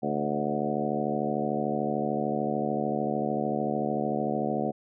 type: harmonic tone with a mistuned harmonic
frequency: 73.42 Hz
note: D2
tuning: in tune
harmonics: 2 / 3 / 4 / 5 / 6 / 7 / 8 / 9 / 10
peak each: -37 / -31 / -35 / -35 / -35 / -36 / -36 / -37 / -33 dBFS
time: 0.02-4.72 s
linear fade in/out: 20 ms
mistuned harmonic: 8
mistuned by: -20 cents
effects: none